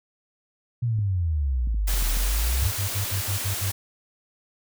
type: exponential two-way sweep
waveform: sine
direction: down then up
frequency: 123.47 to 39 to 72.8 Hz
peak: -21 dBFS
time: 0.82-2.68 s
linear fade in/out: 10 ms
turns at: 2.11 s
type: clicks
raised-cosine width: 5 ms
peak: -25 dBFS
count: 6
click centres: 0.989 / 1.673 / 1.745 / 1.939 / 2.024 / 2.17 s
type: noise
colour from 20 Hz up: white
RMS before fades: -30 dBFS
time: 1.87-3.72 s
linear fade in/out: 10 ms
type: tone bursts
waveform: sine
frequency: 98 Hz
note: G2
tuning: in tune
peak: -24 dBFS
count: 7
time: 2.61-3.716 s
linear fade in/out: 20 ms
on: 110 ms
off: 56 ms
effects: none